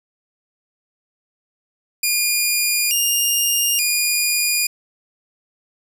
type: tone with pitch steps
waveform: 10% pulse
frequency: 2426 / 2822 / 2436 Hz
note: D#7 / F7 / D#7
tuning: -44 / +17 / -37 cents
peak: -8 dBFS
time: 2.03-4.67 s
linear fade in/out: 5 ms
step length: 880 ms
effects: none